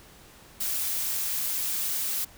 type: noise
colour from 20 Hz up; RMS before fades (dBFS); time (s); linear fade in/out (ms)
blue; -29; 0.6-2.25; 10
effects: pink hiss -52 dBFS RMS until 2.37 s